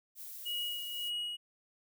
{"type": "noise", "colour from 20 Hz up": "violet", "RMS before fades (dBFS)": -46, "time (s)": [0.15, 1.12], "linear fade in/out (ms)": 50}
{"type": "tone with tremolo", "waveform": "triangle", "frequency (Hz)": 2900, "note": "F#7", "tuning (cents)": -35, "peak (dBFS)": -32, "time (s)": [0.45, 1.37], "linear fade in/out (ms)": 20, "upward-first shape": "sine", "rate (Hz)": 1.8, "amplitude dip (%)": 50}
{"effects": []}